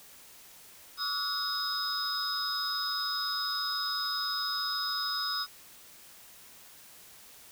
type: tone cluster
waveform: triangle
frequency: 1134 / 1308 / 1453 / 3768 / 5040 Hz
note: C#6 / E6 / F#6 / A#7 / D#8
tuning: +39 / -14 / -32 / +18 / +21 cents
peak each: -37 / -38 / -38 / -37 / -31 dBFS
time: 0.97-5.47 s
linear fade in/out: 50 ms
effects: white hiss -53 dBFS RMS until 7.51 s